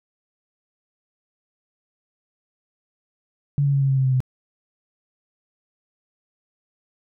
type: tone with pitch steps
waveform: sine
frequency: 142.5 / 140.46 / 138.44 / 136.46 / 134.5 / 132.57 / 130.67 / 128.8 Hz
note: C#3 / C#3 / C#3 / C#3 / C3 / C3 / C3 / C3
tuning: +48 / +23 / -2 / -27 / +48 / +23 / -2 / -27 cents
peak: -16 dBFS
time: 3.58-4.204 s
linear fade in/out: 0 ms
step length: 78 ms
effects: none